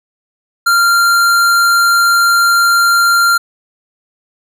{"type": "tone with hard clipping", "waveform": "sine", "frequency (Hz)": 1387, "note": "F6", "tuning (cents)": -12, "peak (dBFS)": -9, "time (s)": [0.66, 3.38], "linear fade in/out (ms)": 10, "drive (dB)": 18, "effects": []}